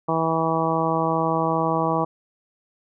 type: harmonic tone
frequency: 162.5 Hz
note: E3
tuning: 24 cents flat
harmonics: 1 / 2 / 3 / 4 / 5 / 6 / 7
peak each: -27 / -27 / -27 / -27 / -27 / -27 / -27 dBFS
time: 0.08-2.05 s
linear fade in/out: 10 ms
effects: none